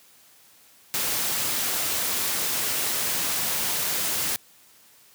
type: noise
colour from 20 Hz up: white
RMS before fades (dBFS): -26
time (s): 0.94-4.36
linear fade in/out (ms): 0
effects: white hiss -55 dBFS RMS until 5.14 s + high-pass 80 Hz 12 dB/octave